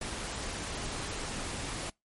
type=noise; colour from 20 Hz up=pink; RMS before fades=-37 dBFS; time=0.01-1.9 s; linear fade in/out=5 ms; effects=noise-tail reverb RT60 0.2 s tail -26 dB re dry + MP3 48 kbps